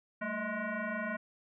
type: tone with frequency modulation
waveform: sine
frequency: 620 Hz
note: D#5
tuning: 6 cents flat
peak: -33 dBFS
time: 0.21-1.17 s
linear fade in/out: 10 ms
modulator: 422 Hz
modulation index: 3.2
effects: none